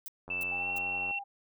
violet noise bursts, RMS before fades -41 dBFS, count 3, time 0.06-0.783 s, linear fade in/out 0 ms, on 21 ms, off 330 ms
click train, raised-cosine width 1 ms, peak -32 dBFS, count 76, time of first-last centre 0.28-1.11 s, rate 90.4 Hz
sine tone with pitch glide, 2650 to 2718 Hz, E7 to F7, +9 to -48 cents, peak -31 dBFS, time 0.3-1.19 s, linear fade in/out 5 ms, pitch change +43 cents, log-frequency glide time 0.54-0.7 s
sine tone with tremolo, 799 Hz, G5, 33 cents sharp, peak -38 dBFS, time 0.51-1.24 s, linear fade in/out 10 ms, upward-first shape triangle, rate 12 Hz, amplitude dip 40%
effects none

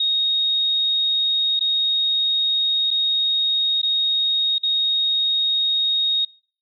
sine tone with dropouts, 3737 Hz, A#7, 4 cents sharp, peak -17 dBFS, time 0-6.25 s, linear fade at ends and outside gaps 5 ms, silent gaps 1.594-1.608 / 2.906-2.911 / 3.817-3.83 / 4.583-4.632 s, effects noise-tail reverb RT60 0.5 s tail -26 dB re dry

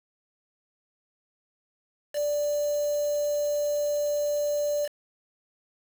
sine tone with quantisation, 587.3 Hz, D5, in tune, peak -24 dBFS, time 2.13-4.89 s, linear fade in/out 50 ms, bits 6, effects none

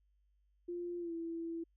sine tone with pitch glide, 349.2 to 332.5 Hz, F4 to E4, 0 to +15 cents, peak -38 dBFS, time 0.68-1.64 s, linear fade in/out 10 ms, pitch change -85 cents, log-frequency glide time 0.99-1.13 s, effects added 50 Hz sine -70 dBFS peak until 1.76 s

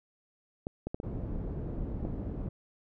clicks, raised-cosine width 2 ms, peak -21 dBFS, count 5, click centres 0.669 / 0.87 / 0.945 / 1.001 / 2.051 s
pink low-pass noise, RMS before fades -36 dBFS, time 1.03-2.49 s, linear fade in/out 5 ms, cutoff 340 Hz, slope 12 dB/octave
effects none

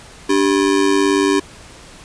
square ring-modulated tone, 341.6 Hz, F4, 38 cents flat, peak -10 dBFS, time 0.29-1.4 s, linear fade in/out 10 ms, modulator 49.2 Hz, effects pink hiss -40 dBFS RMS until 2.04 s + resampled to 22050 Hz

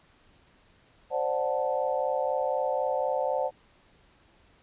sine chord, D dominant seventh, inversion third, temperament equal with one note detuned, 523.3 / 587.3 / 733.2 / 880 Hz, C5 / D5 / F#5 / A5, 0 / 0 / -16 / 0 cents, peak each -29 / -30 / -32 / -33 dBFS, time 1.1-3.51 s, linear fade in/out 50 ms, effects pink hiss -61 dBFS RMS until 4.62 s + resampled to 8000 Hz

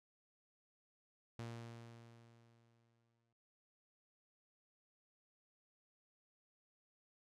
sawtooth tone with exponential decay, 116.54 Hz, A#2, in tune, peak -40 dBFS, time 1.39-3.33 s, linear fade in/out 0 ms, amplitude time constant 420 ms, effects low-pass 8000 Hz 12 dB/octave

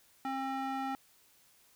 square tone with band-pass filter, 267.6 Hz, C4, 39 cents sharp, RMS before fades -36 dBFS, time 0.25-0.95 s, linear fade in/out 0 ms, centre 950 Hz, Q 1.2, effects white hiss -65 dBFS RMS until 1.75 s

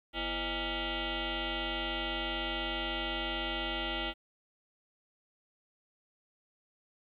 sine tone with frequency modulation, 1388 Hz, F6, 11 cents flat, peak -32 dBFS, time 0.13-4.14 s, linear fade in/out 50 ms, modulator 287 Hz, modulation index 7, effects 12-bit

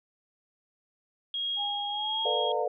sine tone with tremolo, 3275 Hz, G#7, 25 cents flat, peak -28 dBFS, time 1.34-2.52 s, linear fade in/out 2 ms, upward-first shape sine, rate 1.4 Hz, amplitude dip 40%
sine tone with pitch glide, 818 to 912.9 Hz, G#5 to A#5, -26 to -36 cents, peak -33 dBFS, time 1.56-2.66 s, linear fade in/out 50 ms, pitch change +190 cents, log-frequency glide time 1.89-2.33 s
sine chord, B half-diminished seventh, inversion third, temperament just, 444.5 / 493.9 / 592.7 / 711.2 Hz, A4 / B4 / D5 / F5, +18 / 0 / +16 / +31 cents, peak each -32 dBFS, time 2.25-2.68 s, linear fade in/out 5 ms
effects none

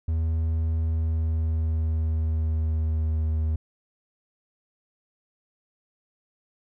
triangle tone with pitch glide, 80.6 to 78.62 Hz, E2 to D#2, -38 to +19 cents, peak -20 dBFS, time 0.08-3.56 s, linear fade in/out 5 ms, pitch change -43 cents, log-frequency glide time 0.82-3.32 s, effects none

